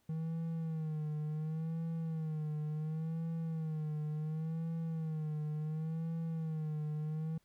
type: tone with vibrato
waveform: triangle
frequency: 158 Hz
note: D#3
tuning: 27 cents sharp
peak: -33 dBFS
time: 0.09-7.38 s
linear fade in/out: 5 ms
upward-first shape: sine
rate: 0.7 Hz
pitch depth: 71 cents each way
effects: pink hiss -75 dBFS RMS until 7.44 s